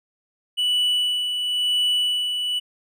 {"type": "tone with tremolo", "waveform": "triangle", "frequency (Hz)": 2960, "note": "F#7", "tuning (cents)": 0, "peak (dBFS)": -16, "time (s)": [0.57, 2.6], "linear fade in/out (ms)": 20, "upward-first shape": "sine", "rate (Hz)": 0.97, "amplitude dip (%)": 45, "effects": []}